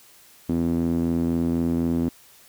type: tone with band-pass filter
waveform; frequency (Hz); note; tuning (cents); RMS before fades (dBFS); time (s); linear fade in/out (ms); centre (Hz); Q
sawtooth; 84; E2; +33; -23; 0.49-2.09; 0; 260; 3
effects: white hiss -52 dBFS RMS until 2.48 s